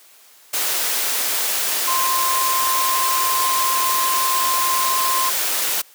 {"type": "tone in noise", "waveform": "sine", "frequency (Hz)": 1046.5, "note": "C6", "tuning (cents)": 0, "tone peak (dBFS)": -19, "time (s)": [1.87, 5.3], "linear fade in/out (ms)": 10, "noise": "white", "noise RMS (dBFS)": -21, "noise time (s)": [0.53, 5.82], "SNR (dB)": -1, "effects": ["white hiss -49 dBFS RMS until 5.94 s", "high-pass 400 Hz 12 dB/octave"]}